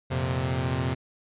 sawtooth chord, F suspended fourth, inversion none, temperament equal, 87.31 / 116.54 / 130.81 Hz, F2 / Bb2 / C3, 0 / 0 / 0 cents, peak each -27 / -28 / -23 dBFS, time 0.1-0.95 s, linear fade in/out 20 ms, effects resampled to 8000 Hz

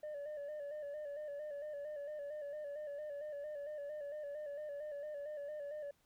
sine tone with vibrato, 588 Hz, D5, 2 cents sharp, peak -39 dBFS, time 0.03-5.91 s, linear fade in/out 5 ms, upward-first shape square, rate 4.4 Hz, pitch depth 50 cents each way, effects tanh soft clip ceiling -41 dBFS + pink hiss -75 dBFS RMS until 6.05 s

